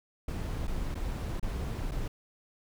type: noise with dropouts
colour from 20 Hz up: brown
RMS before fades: -33 dBFS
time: 0.28-2.08 s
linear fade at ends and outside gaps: 5 ms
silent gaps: 0.672-0.677 / 0.945-0.952 / 1.398-1.427 / 1.912-1.917 s
effects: none